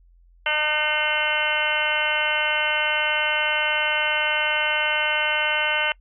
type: harmonic tone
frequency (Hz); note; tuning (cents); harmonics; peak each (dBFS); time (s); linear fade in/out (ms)
303.4; D#4; -44; 2 / 3 / 4 / 5 / 6 / 7 / 8 / 9 / 10; -30 / -29 / -34 / -26 / -35 / -26 / -36 / -26 / -27; 0.46-5.92; 2
effects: noise-tail reverb RT60 0.1 s tail -25 dB re dry + added 43 Hz sine -51 dBFS peak until 6 s